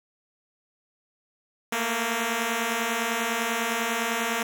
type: beating tone pair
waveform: 5% pulse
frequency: 223 / 233 Hz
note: A3 / A#3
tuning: +23 / -1 cents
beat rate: 10 Hz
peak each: -19 / -15 dBFS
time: 1.72-4.43 s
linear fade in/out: 5 ms
effects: none